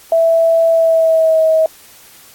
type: tone with pitch glide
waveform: sine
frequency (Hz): 659.3 to 638.3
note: E5 to D#5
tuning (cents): 0 to +44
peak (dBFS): -8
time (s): 0.12-1.66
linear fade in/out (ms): 2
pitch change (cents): -56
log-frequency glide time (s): 0.7-1.43
effects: white hiss -42 dBFS RMS until 2.34 s + AAC 64 kbps